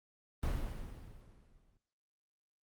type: noise with exponential decay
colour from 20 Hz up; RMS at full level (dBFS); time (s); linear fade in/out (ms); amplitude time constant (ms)
brown; -32; 0.43-1.77; 0; 290
effects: noise-tail reverb RT60 0.6 s tail -19 dB re dry + Opus 32 kbps